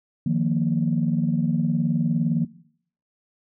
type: chord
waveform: sine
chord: Eb suspended second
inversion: none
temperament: just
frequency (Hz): 155.56 / 175.01 / 233.3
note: Eb3 / F3 / Bb3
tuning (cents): 0 / +4 / +2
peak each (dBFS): -23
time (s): 0.26-2.45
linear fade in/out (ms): 5
effects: noise-tail reverb RT60 0.6 s tail -18 dB re dry + tanh soft clip ceiling -11 dBFS